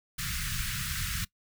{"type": "band-stop noise", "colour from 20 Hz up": "pink", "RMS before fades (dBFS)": -33, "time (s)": [0.18, 1.25], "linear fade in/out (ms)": 10, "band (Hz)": [180, 1300], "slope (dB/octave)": 48, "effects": ["noise-tail reverb RT60 0.1 s tail -21 dB re dry"]}